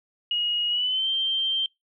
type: tone with pitch glide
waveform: sine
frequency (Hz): 2885 to 3146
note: F#7 to G7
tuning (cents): -44 to +6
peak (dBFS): -22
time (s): 0.31-1.66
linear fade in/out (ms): 2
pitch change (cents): +150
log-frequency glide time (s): 0.69-1.09
effects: noise-tail reverb RT60 0.2 s tail -25 dB re dry